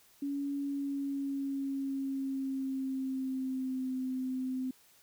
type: tone with pitch glide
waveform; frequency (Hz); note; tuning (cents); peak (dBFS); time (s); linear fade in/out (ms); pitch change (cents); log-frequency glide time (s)
sine; 281.6 to 258.2; C#4 to C4; +27 to -23; -32; 0.22-4.71; 5; -150; 0.59-3.95
effects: white hiss -63 dBFS RMS until 5.02 s